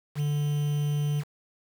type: tone with quantisation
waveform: triangle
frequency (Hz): 146.83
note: D3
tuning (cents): 0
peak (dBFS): -22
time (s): 0.15-1.24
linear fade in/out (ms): 50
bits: 7
effects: none